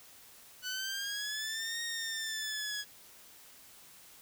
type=linear two-way sweep; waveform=15% pulse; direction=up then down; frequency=1481 to 1865 to 1664 Hz; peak=-29 dBFS; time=0.62-2.85 s; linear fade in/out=50 ms; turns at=1.82 s; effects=white hiss -56 dBFS RMS until 4.21 s